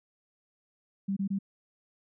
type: tone bursts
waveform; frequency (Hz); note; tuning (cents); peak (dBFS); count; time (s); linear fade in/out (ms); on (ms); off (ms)
sine; 196; G3; 0; -27; 3; 1.08-1.389; 10; 87; 24
effects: none